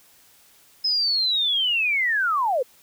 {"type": "linear sweep", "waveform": "sine", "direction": "down", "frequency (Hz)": [5150, 466.2], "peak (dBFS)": -19, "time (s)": [0.84, 2.63], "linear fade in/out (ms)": 10, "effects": ["white hiss -55 dBFS RMS until 2.82 s"]}